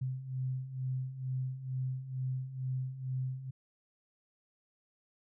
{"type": "beating tone pair", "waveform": "sine", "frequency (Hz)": [128.2, 130.4], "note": ["C3", "C3"], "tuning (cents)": [-35, -5], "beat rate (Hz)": 2.2, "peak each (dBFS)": [-40, -35], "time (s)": [0.01, 3.51], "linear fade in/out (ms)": 10, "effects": []}